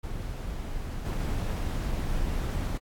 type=noise with level steps; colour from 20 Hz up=brown; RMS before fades=-34 / -29 dBFS; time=0.03-2.78 s; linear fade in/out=10 ms; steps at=1.05 s; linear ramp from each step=10 ms; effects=AAC 64 kbps